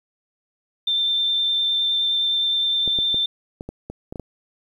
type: tone with vibrato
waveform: sine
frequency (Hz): 3570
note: A7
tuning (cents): +24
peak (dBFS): -18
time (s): 0.87-3.26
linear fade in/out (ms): 5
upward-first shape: triangle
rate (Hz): 9.7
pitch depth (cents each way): 12
type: clicks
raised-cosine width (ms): 2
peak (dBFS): -18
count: 9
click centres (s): 2.877 / 2.988 / 3.144 / 3.609 / 3.69 / 3.9 / 4.125 / 4.158 / 4.197
effects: 9-bit